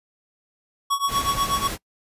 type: tone with tremolo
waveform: square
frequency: 1118 Hz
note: C#6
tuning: 14 cents sharp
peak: -18 dBFS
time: 0.9-1.68 s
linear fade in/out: 10 ms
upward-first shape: triangle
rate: 8.2 Hz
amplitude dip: 95%
type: noise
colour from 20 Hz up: pink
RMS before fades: -30 dBFS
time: 1.07-1.78 s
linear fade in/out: 50 ms
effects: noise-tail reverb RT60 0.1 s tail -24 dB re dry + resampled to 32000 Hz